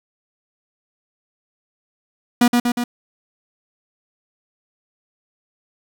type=tone with echo; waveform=45% pulse; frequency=241.6 Hz; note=B3; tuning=38 cents flat; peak=-10 dBFS; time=2.41-2.48 s; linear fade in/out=5 ms; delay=120 ms; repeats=3; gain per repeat=-3 dB; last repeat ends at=2.84 s; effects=7-bit